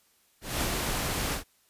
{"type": "noise with ADSR envelope", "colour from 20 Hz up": "pink", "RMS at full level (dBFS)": -28, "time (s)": [0.41, 1.44], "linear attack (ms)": 200, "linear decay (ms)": 72, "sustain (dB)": -2, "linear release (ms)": 110, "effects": ["white hiss -66 dBFS RMS until 1.69 s", "resampled to 32000 Hz"]}